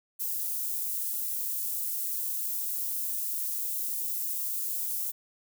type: high-pass noise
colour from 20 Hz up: white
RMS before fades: -32 dBFS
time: 0.19-5.12 s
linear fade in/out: 20 ms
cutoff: 12000 Hz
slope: 12 dB/octave
effects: none

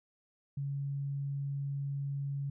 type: tone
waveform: sine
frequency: 140 Hz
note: C#3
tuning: 18 cents sharp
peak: -33 dBFS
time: 0.57-2.5 s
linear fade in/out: 5 ms
effects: none

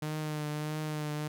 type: tone with vibrato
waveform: sawtooth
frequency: 152.1 Hz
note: D#3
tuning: 39 cents flat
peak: -29 dBFS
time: 0.02-1.28 s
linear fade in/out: 5 ms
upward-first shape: triangle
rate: 1.6 Hz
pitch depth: 32 cents each way
effects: none

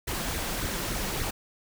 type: noise with flanger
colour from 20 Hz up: pink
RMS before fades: -31 dBFS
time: 0.07-1.31 s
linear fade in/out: 10 ms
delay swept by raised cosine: 0.47 to 5.87 ms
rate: 3.5 Hz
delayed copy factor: +0.6
effects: none

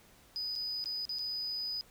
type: tone with dropouts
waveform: triangle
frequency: 4978 Hz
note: D#8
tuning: in tune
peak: -32 dBFS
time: 0.36-1.81 s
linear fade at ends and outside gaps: 0 ms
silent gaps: 0.554-0.56 / 0.841-0.858 / 1.053-1.093 / 1.186-1.192 s
effects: tanh soft clip ceiling -30 dBFS + pink hiss -61 dBFS RMS until 1.9 s

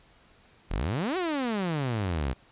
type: exponential two-way sweep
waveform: sawtooth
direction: up then down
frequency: 36.24 to 384.6 to 61.2 Hz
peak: -23 dBFS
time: 0.7-2.34 s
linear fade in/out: 20 ms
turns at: 1.17 s
effects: pink hiss -59 dBFS RMS until 2.51 s + resampled to 8000 Hz

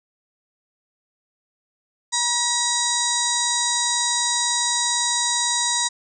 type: harmonic tone with a mistuned harmonic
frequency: 958 Hz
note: A#5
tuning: 47 cents sharp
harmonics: 1 / 2 / 4 / 5 / 6 / 7 / 8 / 9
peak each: -27 / -30 / -25 / -29 / -29 / -26 / -29 / -29 dBFS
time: 2.12-5.89 s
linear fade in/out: 20 ms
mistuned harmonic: 5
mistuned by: +21 cents
effects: none

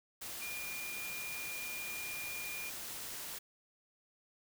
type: tone in noise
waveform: sine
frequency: 2414 Hz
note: D7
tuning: 47 cents sharp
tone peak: -42 dBFS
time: 0.41-2.7 s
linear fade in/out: 10 ms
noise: white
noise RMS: -44 dBFS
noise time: 0.21-3.39 s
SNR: -1 dB
effects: none

